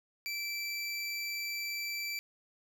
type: tone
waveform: 25% pulse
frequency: 2331 Hz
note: D7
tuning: 14 cents flat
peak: -31 dBFS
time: 0.26-2.19 s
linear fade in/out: 0 ms
effects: none